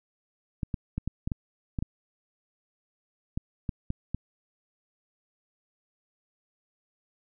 clicks, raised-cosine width 5 ms, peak -17 dBFS, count 12, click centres 0.632 / 0.742 / 0.98 / 1.076 / 1.275 / 1.318 / 1.788 / 1.825 / 3.375 / 3.692 / 3.904 / 4.146 s, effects none

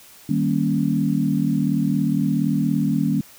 sine chord, Eb dominant seventh, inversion none, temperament equal, 155.56 / 196 / 233.1 / 277.2 Hz, Eb3 / G3 / Bb3 / Db4, 0 / 0 / 0 / 0 cents, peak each -23 dBFS, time 0.29-3.21 s, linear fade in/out 5 ms, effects white hiss -47 dBFS RMS until 3.38 s

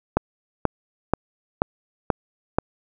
click train, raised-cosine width 1 ms, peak -3 dBFS, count 6, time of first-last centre 0.17-2.585 s, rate 2.07 Hz, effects none

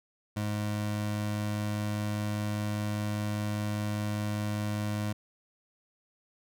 25% pulse tone, 105 Hz, G#2, 19 cents sharp, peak -26 dBFS, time 0.36-5.13 s, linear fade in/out 10 ms, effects none

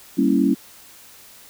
sine chord, G diminished seventh, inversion none, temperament equal, 196 / 233.1 / 277.2 / 329.6 Hz, G3 / Bb3 / Db4 / Fb4, 0 / 0 / 0 / 0 cents, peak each -21 / -21 / -18 / -22 dBFS, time 0.17-0.55 s, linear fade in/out 20 ms, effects white hiss -46 dBFS RMS until 1.49 s

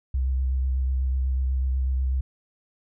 sine tone with vibrato, 65.1 Hz, C2, 8 cents flat, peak -21 dBFS, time 0.14-2.21 s, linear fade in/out 5 ms, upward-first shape sine, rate 8.1 Hz, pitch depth 25 cents each way, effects none

